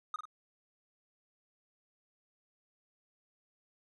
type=tone with echo; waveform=triangle; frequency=1244.5 Hz; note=D#6; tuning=in tune; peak=-31 dBFS; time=0.14-0.16 s; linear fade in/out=2 ms; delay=47 ms; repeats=2; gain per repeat=-6 dB; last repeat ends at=0.254 s; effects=resampled to 24000 Hz